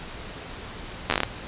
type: slowing click train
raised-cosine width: 0.3 ms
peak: -5 dBFS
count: 8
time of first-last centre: 1.1-1.234 s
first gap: 11 ms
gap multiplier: 1.18
effects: pink hiss -38 dBFS RMS until 1.47 s + resampled to 8000 Hz